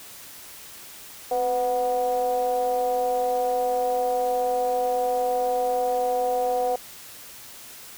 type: ring-modulated tone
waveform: triangle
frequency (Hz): 119.4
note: A#2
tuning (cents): +42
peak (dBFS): -16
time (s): 1.31-6.76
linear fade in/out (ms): 5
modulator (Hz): 619
effects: white hiss -43 dBFS RMS until 7.97 s